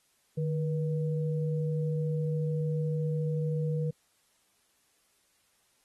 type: tone pair together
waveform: sine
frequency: 152.3 / 483.5 Hz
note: D#3 / B4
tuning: -37 / -37 cents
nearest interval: octave + minor sixth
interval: 2000 cents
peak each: -28 / -35 dBFS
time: 0.37-3.91 s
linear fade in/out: 10 ms
effects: white hiss -70 dBFS RMS until 5.84 s + AAC 32 kbps